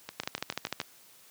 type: two click trains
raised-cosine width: 0.2 ms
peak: -13 / -20 dBFS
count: 9 / 6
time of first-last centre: 0.2-0.802 / 0.09-0.815 s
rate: 13.3 / 6.9 Hz
effects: white hiss -57 dBFS RMS until 1.3 s + high-pass 100 Hz 12 dB/octave